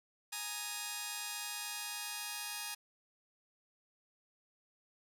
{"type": "chord", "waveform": "5% pulse", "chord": "Ab suspended second", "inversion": "none", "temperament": "just", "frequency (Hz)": [830.6, 934.4, 1245.9], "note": ["Ab5", "Bb5", "Eb6"], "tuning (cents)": [0, 4, 2], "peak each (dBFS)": [-31, -33, -36], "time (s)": [0.32, 2.75], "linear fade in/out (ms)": 10, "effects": []}